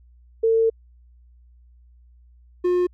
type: tone pair in turn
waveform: sine / triangle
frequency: 450.7 / 357.7 Hz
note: A4 / F4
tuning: +42 / +41 cents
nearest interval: major third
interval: 401 cents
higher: first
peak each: -15 dBFS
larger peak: neither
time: 0.43-0.7 / 2.64-2.87 s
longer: first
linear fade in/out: 10 ms
effects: added 60 Hz sine -49 dBFS peak until 2.93 s